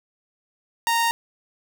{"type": "tone", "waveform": "sawtooth", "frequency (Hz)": 927, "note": "A#5", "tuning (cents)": -10, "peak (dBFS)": -15, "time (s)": [0.87, 1.11], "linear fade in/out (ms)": 0, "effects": []}